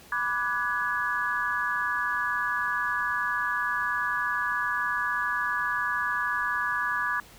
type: chord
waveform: sine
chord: G# half-diminished seventh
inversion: first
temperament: equal with one note detuned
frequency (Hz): 987.8 / 1174.7 / 1480 / 1683.4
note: B5 / D6 / F#6 / G#6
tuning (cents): 0 / 0 / 0 / +23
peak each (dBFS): -33 / -31 / -33 / -28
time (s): 0.12-7.2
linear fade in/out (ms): 2
effects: pink hiss -51 dBFS RMS until 7.38 s